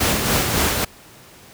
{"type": "noise with tremolo", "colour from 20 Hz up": "pink", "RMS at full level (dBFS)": -17, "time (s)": [0, 0.85], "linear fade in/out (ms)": 10, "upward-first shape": "sine", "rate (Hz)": 3.6, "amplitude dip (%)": 40, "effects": ["pink hiss -45 dBFS RMS until 1.53 s", "high-pass 60 Hz 12 dB/octave"]}